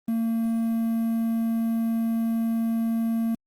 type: tone with quantisation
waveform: triangle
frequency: 227.7 Hz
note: A#3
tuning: 40 cents flat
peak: -20 dBFS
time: 0.08-3.35 s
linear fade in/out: 5 ms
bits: 8
effects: Opus 32 kbps